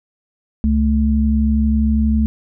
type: tone pair together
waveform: sine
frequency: 68.8 / 218.6 Hz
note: C#2 / A3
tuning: -12 / -11 cents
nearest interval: octave + minor sixth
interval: 2001 cents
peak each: -15 dBFS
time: 0.64-2.26 s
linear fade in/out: 0 ms
effects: none